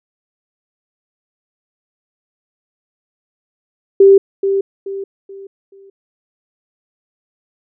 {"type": "tone with echo", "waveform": "sine", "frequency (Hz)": 392, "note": "G4", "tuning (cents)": 0, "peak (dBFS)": -3, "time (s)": [4, 4.18], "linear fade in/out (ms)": 5, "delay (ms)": 430, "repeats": 4, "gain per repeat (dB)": -9, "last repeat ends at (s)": 5.9, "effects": []}